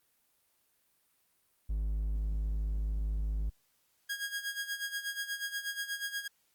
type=tone; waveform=triangle; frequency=52.3 Hz; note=G#1; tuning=13 cents sharp; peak=-28 dBFS; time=1.69-3.5 s; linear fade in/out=10 ms
type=tone with tremolo; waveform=sawtooth; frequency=1637 Hz; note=G#6; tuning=25 cents flat; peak=-29 dBFS; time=4.09-6.28 s; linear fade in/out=10 ms; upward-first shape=sine; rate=8.3 Hz; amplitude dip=75%
effects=white hiss -73 dBFS RMS until 6.54 s + Opus 32 kbps